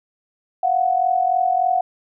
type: tone pair together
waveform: sine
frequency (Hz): 696.6 / 740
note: F5 / F#5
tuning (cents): -5 / 0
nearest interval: minor second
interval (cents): 105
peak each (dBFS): -20 / -17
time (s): 0.63-1.81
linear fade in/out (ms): 5
effects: none